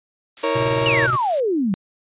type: noise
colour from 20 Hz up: blue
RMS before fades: -31 dBFS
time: 0.37-1.4 s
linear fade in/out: 0 ms
type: chord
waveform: 30% pulse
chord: A# diminished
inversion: second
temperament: equal with one note detuned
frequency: 321.4 / 466.2 / 554.4 Hz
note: E4 / A#4 / C#5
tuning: -44 / 0 / 0 cents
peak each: -24 / -19 / -19 dBFS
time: 0.43-1.07 s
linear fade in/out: 10 ms
type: tone with tremolo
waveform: square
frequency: 123.47 Hz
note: B2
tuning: in tune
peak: -22 dBFS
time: 0.55-1.17 s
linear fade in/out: 10 ms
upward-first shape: square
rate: 19 Hz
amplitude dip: 60%
type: exponential sweep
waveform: sine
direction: down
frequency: 2934 to 179.6 Hz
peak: -17 dBFS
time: 0.86-1.74 s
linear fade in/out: 0 ms
effects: resampled to 8000 Hz